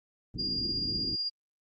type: low-pass noise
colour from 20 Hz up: white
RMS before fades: -39 dBFS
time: 0.34-1.16 s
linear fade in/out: 5 ms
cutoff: 370 Hz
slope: 48 dB/octave
type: tone with tremolo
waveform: sine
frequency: 4819 Hz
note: D8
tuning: 44 cents sharp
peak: -28 dBFS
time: 0.38-1.3 s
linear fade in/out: 20 ms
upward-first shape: triangle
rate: 16 Hz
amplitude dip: 35%
effects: Opus 24 kbps